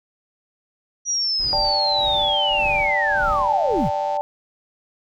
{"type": "linear sweep", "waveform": "sine", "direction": "down", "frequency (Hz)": [5830, 66.8], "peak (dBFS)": -19, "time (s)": [1.05, 3.91], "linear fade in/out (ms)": 50}
{"type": "noise with tremolo", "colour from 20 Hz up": "brown", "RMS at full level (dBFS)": -32, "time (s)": [1.39, 3.89], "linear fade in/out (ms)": 10, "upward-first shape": "sine", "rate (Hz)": 1.7, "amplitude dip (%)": 95}
{"type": "chord", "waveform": "sine", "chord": "D suspended fourth", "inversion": "none", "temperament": "equal", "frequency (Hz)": [587.3, 784, 880], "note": ["D5", "G5", "A5"], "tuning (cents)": [0, 0, 0], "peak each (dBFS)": [-25, -24, -25], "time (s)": [1.53, 4.21], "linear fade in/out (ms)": 0}
{"type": "click train", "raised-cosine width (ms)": 0.2, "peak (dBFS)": -26, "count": 399, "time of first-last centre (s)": [1.65, 4.169], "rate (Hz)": 158}
{"effects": []}